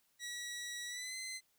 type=tone with pitch glide; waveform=15% pulse; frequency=1928 to 2054 Hz; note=B6 to C7; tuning=-42 to -33 cents; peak=-35 dBFS; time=0.19-1.41 s; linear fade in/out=50 ms; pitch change=+109 cents; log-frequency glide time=0.87-1.15 s; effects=white hiss -75 dBFS RMS until 1.58 s